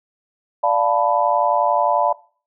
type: chord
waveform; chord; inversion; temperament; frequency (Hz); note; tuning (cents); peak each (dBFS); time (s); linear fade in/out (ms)
sine; B half-diminished seventh; first; equal with one note detuned; 587.3 / 698.5 / 880 / 991.2; D5 / F5 / A5 / B5; 0 / 0 / 0 / +6; -20; 0.63-2.13; 10
effects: noise-tail reverb RT60 0.4 s tail -20 dB re dry